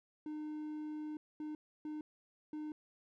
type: tone bursts at uneven times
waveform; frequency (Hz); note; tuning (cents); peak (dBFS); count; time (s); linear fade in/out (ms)
triangle; 304.5; D#4; -37; -38; 4; 0.26-1.17 / 1.4-1.55 / 1.85-2.01 / 2.53-2.72; 2
effects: none